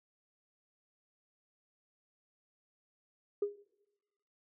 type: tone with exponential decay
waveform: sine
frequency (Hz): 408.6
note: G#4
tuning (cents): -28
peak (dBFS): -25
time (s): 3.42-3.56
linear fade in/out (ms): 5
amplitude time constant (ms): 30
effects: noise-tail reverb RT60 1.0 s tail -22 dB re dry + tanh soft clip ceiling -23 dBFS